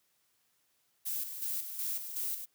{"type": "noise with tremolo", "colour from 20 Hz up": "violet", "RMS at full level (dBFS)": -35, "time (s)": [1.05, 2.46], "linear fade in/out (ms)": 20, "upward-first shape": "square", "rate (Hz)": 2.7, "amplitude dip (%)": 55, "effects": ["white hiss -74 dBFS RMS until 2.54 s", "high-pass 60 Hz 12 dB/octave"]}